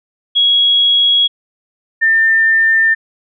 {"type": "tone pair in turn", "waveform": "sine", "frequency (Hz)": [3322, 1797.8], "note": ["G#7", "A6"], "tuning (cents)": [0, 37], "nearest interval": "major seventh", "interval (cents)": 1063, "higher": "first", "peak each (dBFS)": -8, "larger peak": "neither", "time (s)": [[0.35, 1.28], [2.01, 2.95]], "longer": "second", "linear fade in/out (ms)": 20, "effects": []}